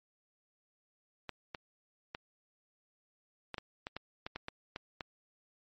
clicks, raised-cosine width 0.3 ms, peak -23 dBFS, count 12, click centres 1.293 / 1.548 / 2.149 / 3.543 / 3.582 / 3.869 / 3.966 / 4.265 / 4.36 / 4.484 / 4.761 / 5.008 s, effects MP3 32 kbps

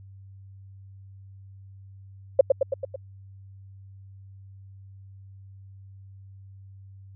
sine tone with echo, 540 Hz, C#5, 45 cents flat, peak -9 dBFS, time 2.39-2.41 s, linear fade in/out 5 ms, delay 110 ms, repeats 5, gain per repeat -4 dB, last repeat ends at 2.96 s, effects added 97 Hz sine -44 dBFS peak until 7.15 s

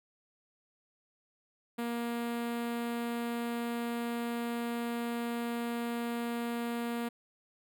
sawtooth tone with notch filter, 235.8 Hz, A#3, 20 cents sharp, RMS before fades -35 dBFS, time 1.78-7.09 s, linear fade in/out 10 ms, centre 5800 Hz, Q 1.1, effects none

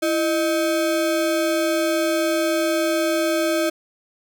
square ring-modulated tone, 475.1 Hz, A#4, 33 cents sharp, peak -16 dBFS, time 0.02-3.7 s, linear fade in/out 10 ms, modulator 142 Hz, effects none

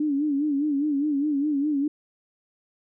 sine tone with vibrato, 290 Hz, D4, 22 cents flat, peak -21 dBFS, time 0-1.88 s, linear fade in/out 5 ms, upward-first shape sine, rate 4.9 Hz, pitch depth 95 cents each way, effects none

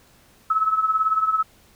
sine tone with tremolo, 1296 Hz, E6, 30 cents flat, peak -14 dBFS, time 0.5-1.43 s, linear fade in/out 5 ms, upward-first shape triangle, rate 18 Hz, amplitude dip 80%, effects pink hiss -55 dBFS RMS until 1.75 s

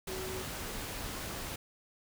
sine tone in noise, 374.8 Hz, F#4, 22 cents sharp, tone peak -40 dBFS, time 0.08-0.42 s, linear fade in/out 5 ms, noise pink, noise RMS -40 dBFS, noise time 0.07-1.56 s, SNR -3 dB, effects none

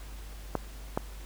clicks, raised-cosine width 1 ms, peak -13 dBFS, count 2, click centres 0.553 / 0.975 s, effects added 50 Hz sine -41 dBFS peak until 1.25 s + pink hiss -51 dBFS RMS until 1.25 s

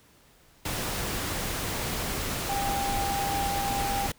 sine tone in noise, 797 Hz, G5, 28 cents sharp, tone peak -28 dBFS, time 2.49-4.07 s, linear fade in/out 5 ms, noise pink, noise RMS -31 dBFS, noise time 0.65-4.12 s, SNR 0 dB, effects pink hiss -59 dBFS RMS until 4.18 s

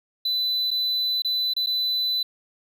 triangle tone with dropouts, 4000 Hz, B7, 21 cents sharp, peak -20 dBFS, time 0.25-2.23 s, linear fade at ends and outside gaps 5 ms, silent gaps 0.707-0.712 / 1.221-1.247 / 1.537-1.564 / 1.662-1.669 s, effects none

